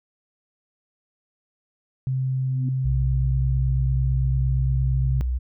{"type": "tone", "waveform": "sine", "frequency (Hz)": 130.81, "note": "C3", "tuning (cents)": 0, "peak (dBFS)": -21, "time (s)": [2.07, 5.21], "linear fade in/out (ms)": 0}
{"type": "tone with exponential growth", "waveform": "sine", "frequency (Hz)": 253.1, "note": "B3", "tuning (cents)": 43, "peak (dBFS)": -27, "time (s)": [2.34, 2.69], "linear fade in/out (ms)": 5, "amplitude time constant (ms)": 74}
{"type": "tone with pitch glide", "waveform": "sine", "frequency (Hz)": [61.74, 62.17], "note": ["B1", "B1"], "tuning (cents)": [0, 12], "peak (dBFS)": -21, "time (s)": [2.84, 5.39], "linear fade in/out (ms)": 20, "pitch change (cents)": 12, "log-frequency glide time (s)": [3.58, 4.63]}
{"effects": []}